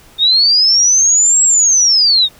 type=linear two-way sweep; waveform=sine; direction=up then down; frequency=3623 to 7710 to 3623 Hz; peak=-7 dBFS; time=0.18-2.29 s; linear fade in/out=50 ms; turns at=1.43 s; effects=pink hiss -44 dBFS RMS until 2.39 s